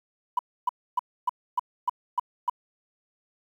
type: tone bursts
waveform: sine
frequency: 987.8 Hz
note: B5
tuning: in tune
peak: -19 dBFS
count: 8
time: 0.37-2.498 s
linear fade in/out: 5 ms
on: 21 ms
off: 280 ms
effects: tanh soft clip ceiling -15 dBFS + 9-bit